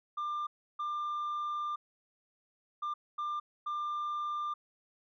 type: tone bursts at uneven times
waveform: sine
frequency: 1194 Hz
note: D6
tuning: 28 cents sharp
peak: -30 dBFS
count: 5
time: 0.17-0.47 / 0.79-1.76 / 2.82-2.94 / 3.18-3.4 / 3.66-4.54 s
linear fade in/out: 10 ms
effects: tanh soft clip ceiling -32 dBFS